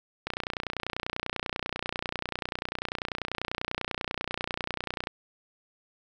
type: click train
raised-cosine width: 0.3 ms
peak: -14 dBFS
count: 146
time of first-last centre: 0.27-5.071 s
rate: 30.2 Hz
effects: none